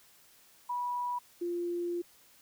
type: tone pair in turn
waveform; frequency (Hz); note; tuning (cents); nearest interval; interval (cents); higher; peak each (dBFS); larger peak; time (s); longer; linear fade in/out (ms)
sine; 977 / 347.6; B5 / F4; -19 / -8; octave + tritone; 1789; first; -31 / -31; neither; 0.69-1.19 / 1.41-2.02; second; 10
effects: white hiss -61 dBFS RMS until 2.41 s